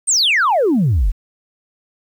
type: exponential sweep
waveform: sine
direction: down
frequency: 9030 to 36.8 Hz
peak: -10 dBFS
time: 0.07-1.12 s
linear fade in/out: 20 ms
effects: tanh soft clip ceiling -9 dBFS + 8-bit